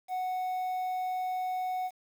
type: tone with quantisation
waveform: triangle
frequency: 739 Hz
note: F#5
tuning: 2 cents flat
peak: -28 dBFS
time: 0.08-1.91 s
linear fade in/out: 50 ms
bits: 9
effects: none